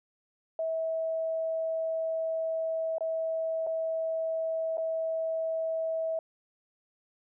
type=tone with dropouts; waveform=sine; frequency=648 Hz; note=E5; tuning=30 cents flat; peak=-28 dBFS; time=0.59-6.19 s; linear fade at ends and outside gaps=2 ms; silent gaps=2.983-3.007 / 3.666-3.67 / 4.772-4.78 s; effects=none